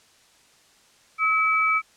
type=tone pair together; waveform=sine; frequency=1286.4 / 2300 Hz; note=E6 / D7; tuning=-43 / -37 cents; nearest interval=minor seventh; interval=1006 cents; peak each=-21 dBFS; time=1.18-1.82 s; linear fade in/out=50 ms; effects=white hiss -57 dBFS RMS until 1.96 s + low-pass 8000 Hz 12 dB/octave